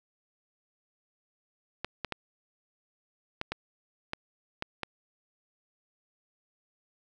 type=clicks; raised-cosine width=0.3 ms; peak=-16 dBFS; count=8; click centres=1.846 / 2.047 / 2.123 / 3.414 / 3.52 / 4.134 / 4.624 / 4.833 s; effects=none